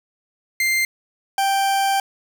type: tone pair in turn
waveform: 40% pulse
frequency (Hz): 2094 / 784.4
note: C7 / G5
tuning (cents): +1 / +1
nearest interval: octave + perfect fourth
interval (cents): 1700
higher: first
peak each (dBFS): -16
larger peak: neither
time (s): 0.6-0.85 / 1.38-2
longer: second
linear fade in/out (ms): 2
effects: 7-bit